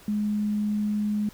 sine tone, 209.4 Hz, G#3, 15 cents sharp, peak -23 dBFS, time 0.08-1.29 s, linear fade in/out 2 ms, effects pink hiss -51 dBFS RMS until 1.33 s

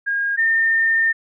sine tone pair in turn, 1626 / 1812.5 Hz, G#6 / A#6, -37 / -49 cents, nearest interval major second, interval 188 cents, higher second, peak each -18 / -14 dBFS, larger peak second, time 0.06-0.37 / 0.37-1.13 s, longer second, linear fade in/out 20 ms, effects none

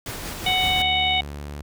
pink noise with tremolo, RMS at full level -31 dBFS, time 0.06-0.82 s, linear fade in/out 2 ms, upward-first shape sine, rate 5.5 Hz, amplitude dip 30%
harmonic tone, 743 Hz, F#5, 7 cents sharp, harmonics 1 / 3 / 4 / 5, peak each -24 / -24 / -24 / -24 dBFS, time 0.46-1.21 s, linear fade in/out 5 ms
sawtooth tone with pitch glide, 72 to 72.75 Hz, D2 to D2, -34 to -16 cents, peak -28 dBFS, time 0.63-1.62 s, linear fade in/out 5 ms, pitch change +18 cents, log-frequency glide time 1.19-1.44 s
effects none

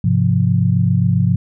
sine chord, F minor, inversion first, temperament equal with one note detuned, 103.35 / 130.81 / 174.61 Hz, Ab2 / C3 / F3, -8 / 0 / 0 cents, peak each -16 dBFS, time 0.04-1.36 s, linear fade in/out 5 ms, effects none

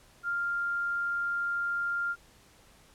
sine tone, 1396.9 Hz, F6, in tune, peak -28 dBFS, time 0.23-2.16 s, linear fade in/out 50 ms, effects pink hiss -59 dBFS RMS until 2.94 s + low-pass 12000 Hz 12 dB/octave

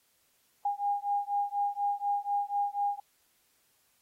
sine beating tone pair, 810 / 814.1 Hz, G#5 / G#5, -43 / -35 cents, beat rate 4.1 Hz, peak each -31 dBFS, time 0.65-3 s, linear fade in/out 5 ms, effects white hiss -70 dBFS RMS until 4.01 s + AAC 48 kbps

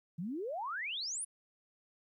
sine exponential sweep, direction up, 155.56 to 10548 Hz, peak -36 dBFS, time 0.18-1.25 s, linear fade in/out 10 ms, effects 13-bit

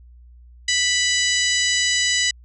harmonic tone with a mistuned harmonic, 987.8 Hz, B5, in tune, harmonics 2 / 3 / 4 / 5 / 6 / 7 / 8, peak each -22 / -24 / -25 / -26 / -27 / -27 / -28 dBFS, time 0.68-2.31 s, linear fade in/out 5 ms, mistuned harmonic 6, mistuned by +24 cents, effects added 60 Hz sine -43 dBFS peak until 2.44 s

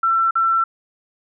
sine tone with dropouts, 1344 Hz, E6, 33 cents sharp, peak -14 dBFS, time 0.03-0.64 s, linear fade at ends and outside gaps 5 ms, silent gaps 0.309-0.354 s, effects none

